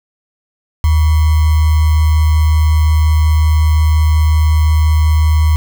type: tone with sample-and-hold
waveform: sine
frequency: 77.78 Hz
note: D#2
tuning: in tune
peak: -7 dBFS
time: 0.84-5.56 s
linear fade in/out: 0 ms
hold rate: 1050 Hz
effects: none